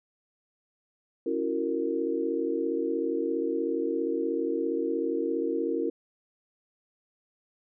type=chord; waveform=sine; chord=F# dominant seventh; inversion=second; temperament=just; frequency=277.5 / 333 / 370 / 462.5 Hz; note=C#4 / E4 / F#4 / A#4; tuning=+2 / +18 / 0 / -14 cents; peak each=-33 / -30 / -34 / -30 dBFS; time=1.26-5.9 s; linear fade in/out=5 ms; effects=none